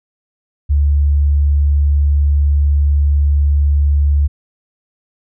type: tone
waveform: sine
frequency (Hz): 72.1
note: D2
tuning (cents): -31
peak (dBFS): -9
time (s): 0.69-4.28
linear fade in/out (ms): 20
effects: none